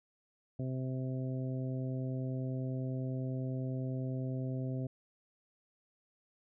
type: harmonic tone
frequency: 130 Hz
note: C3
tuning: 11 cents flat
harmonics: 1 / 2 / 3 / 4 / 5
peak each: -35 / -40 / -47 / -48 / -49 dBFS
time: 0.59-4.87 s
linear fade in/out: 5 ms
effects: none